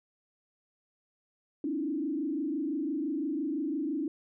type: tone with frequency modulation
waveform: sine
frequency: 298.7 Hz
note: D4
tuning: 29 cents sharp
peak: -29 dBFS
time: 1.64-4.08 s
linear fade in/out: 2 ms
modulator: 25.9 Hz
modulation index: 1.3
effects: none